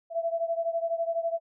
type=beating tone pair; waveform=sine; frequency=664 / 676 Hz; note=E5 / E5; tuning=+12 / +43 cents; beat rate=12 Hz; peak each=-28 / -31 dBFS; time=0.1-1.4 s; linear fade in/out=50 ms; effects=none